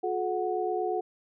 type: tone cluster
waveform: sine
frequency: 359.6 / 428.1 / 736 Hz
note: F#4 / A4 / F#5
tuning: -49 / -47 / -9 cents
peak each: -31 dBFS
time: 0.03-1.01 s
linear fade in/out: 10 ms
effects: none